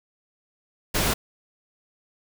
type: noise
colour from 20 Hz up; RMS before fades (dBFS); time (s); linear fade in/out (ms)
pink; -23; 0.94-1.14; 10
effects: none